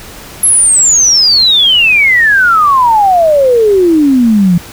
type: exponential sweep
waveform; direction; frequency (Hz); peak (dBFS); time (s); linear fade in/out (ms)
sine; down; 11320 to 168.3; -4; 0.43-4.58; 5
effects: pink hiss -30 dBFS RMS until 4.72 s